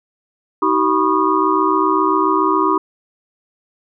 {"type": "tone cluster", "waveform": "sine", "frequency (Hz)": [315.3, 382.6, 980, 1095, 1221], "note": ["D#4", "G4", "B5", "C#6", "D#6"], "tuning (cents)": [23, -42, -14, -22, -33], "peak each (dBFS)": -19, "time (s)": [0.62, 2.78], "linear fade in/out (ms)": 5, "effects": []}